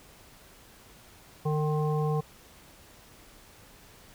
harmonic tone with a mistuned harmonic, 151.6 Hz, D#3, 45 cents flat, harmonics 1 / 3 / 5 / 7, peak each -26 / -31 / -36 / -38 dBFS, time 1.45-2.21 s, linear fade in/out 10 ms, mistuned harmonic 5, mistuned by +32 cents, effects pink hiss -54 dBFS RMS until 4.14 s

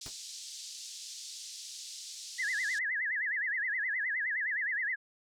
pink band-pass noise, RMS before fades -45 dBFS, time 0.01-2.79 s, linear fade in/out 5 ms, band 4100 to 7600 Hz, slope 24 dB/octave
pink noise with exponential decay, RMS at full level -42 dBFS, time 0.06-0.15 s, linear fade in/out 1 ms, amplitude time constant 19 ms
sine tone with vibrato, 1840 Hz, A#6, 23 cents flat, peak -30 dBFS, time 2.38-4.96 s, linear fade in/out 20 ms, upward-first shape sine, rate 9.6 Hz, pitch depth 200 cents each way
effects none

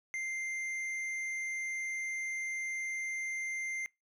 triangle tone with hard clipping, 2093 Hz, C7, in tune, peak -36 dBFS, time 0.14-3.86 s, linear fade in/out 0 ms, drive 10 dB, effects noise-tail reverb RT60 0.2 s tail -23 dB re dry

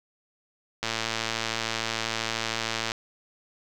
click train, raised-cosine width 0.2 ms, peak -10 dBFS, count 237, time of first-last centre 0.83-2.918 s, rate 113 Hz, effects none

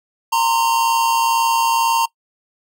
square tone pair together, 922 / 1044 Hz, A#5 / C6, -19 / -4 cents, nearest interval major second, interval 215 cents, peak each -16 / -22 dBFS, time 0.32-2.06 s, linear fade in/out 10 ms, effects noise-tail reverb RT60 0.1 s tail -21 dB re dry

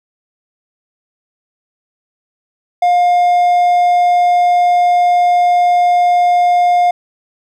triangle tone, 709 Hz, F5, 26 cents sharp, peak -6 dBFS, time 2.82-6.91 s, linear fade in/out 5 ms, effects none

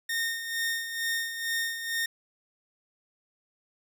sawtooth tone with tremolo, 1836 Hz, A#6, 27 cents flat, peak -23 dBFS, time 0.09-2.06 s, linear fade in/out 5 ms, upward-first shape sine, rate 2.2 Hz, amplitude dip 60%, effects none

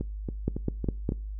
two click trains, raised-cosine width 3 ms, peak -13 / -18 dBFS, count 4 / 5, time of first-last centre 0.48-1.091 / 0.01-1.121 s, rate 4.91 / 3.6 Hz, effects noise-tail reverb RT60 0.4 s tail -23 dB re dry + added 51 Hz sine -33 dBFS peak until 1.39 s

